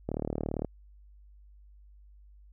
click train, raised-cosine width 2 ms, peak -18 dBFS, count 22, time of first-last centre 0.09-0.647 s, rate 37.7 Hz, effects added 50 Hz sine -52 dBFS peak until 2.52 s

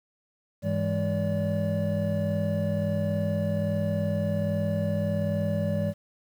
triangle tone cluster, 101 / 163.3 / 204.6 / 575 Hz, G#2 / E3 / G#3 / D5, -48 / -16 / -26 / -37 cents, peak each -28 dBFS, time 0.62-5.94 s, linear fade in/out 50 ms, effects 9-bit

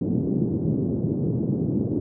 pink band-pass noise, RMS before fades -24 dBFS, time 0.01-2 s, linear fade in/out 5 ms, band 120 to 360 Hz, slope 24 dB/octave, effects none

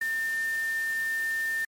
sine tone in noise, 1800 Hz, A6, 39 cents sharp, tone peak -26 dBFS, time 0.01-1.65 s, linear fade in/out 5 ms, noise white, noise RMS -43 dBFS, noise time 0.01-1.65 s, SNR +14 dB, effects MP3 64 kbps

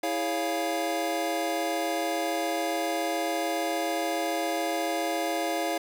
square tone cluster, 327.3 / 414.3 / 557 / 697 / 828 Hz, E4 / G#4 / C#5 / F5 / G#5, -12 / -4 / +8 / -4 / -5 cents, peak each -33 / -38 / -34 / -31 / -39 dBFS, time 0.03-5.78 s, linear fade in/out 5 ms, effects none

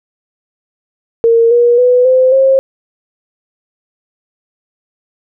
sine tone with pitch steps, 460.9 / 478.3 / 496.3 / 515 / 534.4 Hz, A#4 / A#4 / B4 / C5 / C5, -20 / +44 / +8 / -28 / +36 cents, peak -5 dBFS, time 1.24-2.59 s, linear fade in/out 0 ms, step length 270 ms, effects none

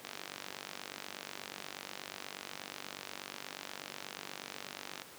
click train, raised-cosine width 0.2 ms, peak -23 dBFS, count 241, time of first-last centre 0.05-5.019 s, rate 48.3 Hz, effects pink hiss -52 dBFS RMS until 5.18 s + high-pass 200 Hz 12 dB/octave

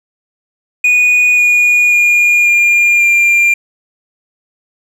triangle tone with pitch steps, 2466 / 2446 / 2426 / 2407 / 2388 Hz, D#7 / D#7 / D#7 / D7 / D7, -16 / -30 / -44 / +42 / +28 cents, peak -5 dBFS, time 0.84-3.54 s, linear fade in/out 5 ms, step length 540 ms, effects none

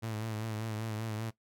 sawtooth tone with vibrato, 110 Hz, A2, in tune, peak -31 dBFS, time 0.02-1.31 s, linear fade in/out 20 ms, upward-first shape sine, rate 5.1 Hz, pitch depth 52 cents each way, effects noise-tail reverb RT60 0.1 s tail -17 dB re dry

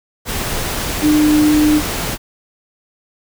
sine tone in noise, 302.3 Hz, D#4, 50 cents flat, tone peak -9 dBFS, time 1.01-1.82 s, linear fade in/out 50 ms, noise pink, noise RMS -21 dBFS, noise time 0.25-2.18 s, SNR +9 dB, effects none

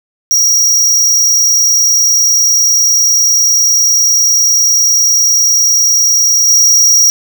square tone with level steps, 5690 Hz, F8, 31 cents sharp, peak -7 / -5 dBFS, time 0.31-7.1 s, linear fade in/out 0 ms, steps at 6.48 s, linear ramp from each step 2 ms, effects none

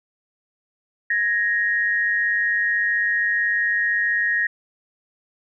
sine tone pair together, 1668.7 / 1873 Hz, G#6 / A#6, +8 / +8 cents, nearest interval major second, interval 200 cents, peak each -24 / -19 dBFS, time 1.1-4.47 s, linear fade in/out 5 ms, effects none

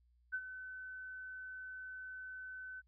sine tone with ADSR envelope, 1516 Hz, F#6, 42 cents sharp, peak -34 dBFS, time 0.32-2.82 s, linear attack 24 ms, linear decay 57 ms, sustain -11 dB, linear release 33 ms, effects added 60 Hz sine -68 dBFS peak until 2.87 s

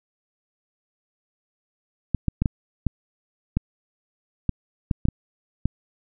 clicks, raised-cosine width 5 ms, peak -8 dBFS, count 11, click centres 2.147 / 2.283 / 2.42 / 2.458 / 2.867 / 3.57 / 4.493 / 4.912 / 5.054 / 5.086 / 5.656 s, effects none

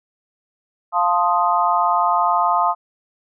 sine chord, F dominant seventh, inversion none, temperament equal, 698.5 / 880 / 1046.5 / 1244.5 Hz, F5 / A5 / C6 / Eb6, 0 / 0 / 0 / 0 cents, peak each -20 dBFS, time 0.92-2.75 s, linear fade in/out 50 ms, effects none

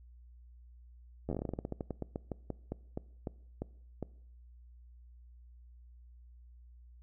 slowing click train, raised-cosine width 2 ms, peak -23 dBFS, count 25, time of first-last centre 1.29-4.027 s, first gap 11 ms, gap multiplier 1.17, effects noise-tail reverb RT60 0.7 s tail -22 dB re dry + added 60 Hz sine -53 dBFS peak until 7.02 s

